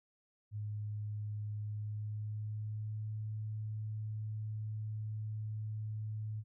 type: tone with pitch glide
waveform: sine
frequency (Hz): 105.2 to 107.78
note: G#2 to A2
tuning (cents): +23 to -35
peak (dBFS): -37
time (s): 0.51-6.44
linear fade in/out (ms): 50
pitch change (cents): +42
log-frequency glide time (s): 1.57-3.15
effects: none